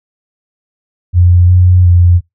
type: tone with pitch steps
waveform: sine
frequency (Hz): 88.5 / 90.4 / 87.9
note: F2 / F#2 / F2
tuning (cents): +23 / -40 / +12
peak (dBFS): -3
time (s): 1.13-2.21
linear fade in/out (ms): 50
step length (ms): 360
effects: noise-tail reverb RT60 0.2 s tail -26 dB re dry